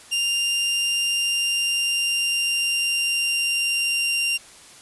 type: tone with pitch glide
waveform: sawtooth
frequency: 2794 to 2778 Hz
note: F7 to F7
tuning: 0 to -10 cents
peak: -17 dBFS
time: 0.11-4.38 s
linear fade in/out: 20 ms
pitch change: -10 cents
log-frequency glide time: 1.08-4.09 s
effects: white hiss -46 dBFS RMS until 4.81 s + resampled to 24000 Hz